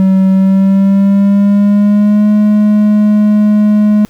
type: tone with pitch glide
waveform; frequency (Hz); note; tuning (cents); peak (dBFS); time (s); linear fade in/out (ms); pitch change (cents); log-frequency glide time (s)
triangle; 190.4 to 210; F#3 to G#3; +50 to +19; -3; 0-4.05; 0; +169; 0.31-2.29
effects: pink hiss -46 dBFS RMS until 4.09 s